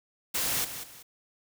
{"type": "noise with echo", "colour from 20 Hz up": "white", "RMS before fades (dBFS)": -29, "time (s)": [0.34, 0.65], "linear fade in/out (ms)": 10, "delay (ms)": 190, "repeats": 2, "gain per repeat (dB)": -10, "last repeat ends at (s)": 1.03, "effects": []}